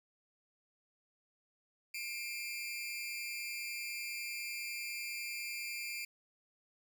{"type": "tone with amplitude modulation", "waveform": "sawtooth", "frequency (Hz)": 2376, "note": "D7", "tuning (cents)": 20, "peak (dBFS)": -32, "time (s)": [1.94, 6.05], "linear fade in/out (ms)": 5, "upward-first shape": "sine", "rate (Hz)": 230, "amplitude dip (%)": 85, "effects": []}